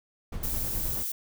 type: noise with tremolo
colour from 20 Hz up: brown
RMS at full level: -32 dBFS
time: 0.32-1.03 s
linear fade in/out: 5 ms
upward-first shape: triangle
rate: 9.5 Hz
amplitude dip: 50%
type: noise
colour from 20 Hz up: violet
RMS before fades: -32 dBFS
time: 0.43-1.12 s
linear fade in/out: 5 ms
effects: none